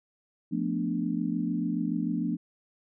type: chord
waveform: sine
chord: B half-diminished seventh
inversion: second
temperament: equal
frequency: 174.61 / 220 / 246.9 / 293.7 Hz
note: F3 / A3 / B3 / D4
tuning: 0 / 0 / 0 / 0 cents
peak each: -32 dBFS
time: 0.51-2.37 s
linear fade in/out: 20 ms
effects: none